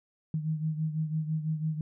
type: beating tone pair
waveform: sine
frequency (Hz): 155.56 / 161.56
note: D#3 / E3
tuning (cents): 0 / -35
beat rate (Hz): 6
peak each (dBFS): -29 / -35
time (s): 0.34-1.81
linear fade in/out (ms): 2
effects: none